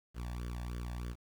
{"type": "tone with flanger", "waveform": "sawtooth", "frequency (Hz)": 60, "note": "B1", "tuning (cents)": -49, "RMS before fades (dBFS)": -40, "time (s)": [0.14, 1.16], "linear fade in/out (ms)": 50, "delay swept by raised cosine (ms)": [0.62, 1.17], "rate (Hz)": 3.2, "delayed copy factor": 0.85, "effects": ["10-bit"]}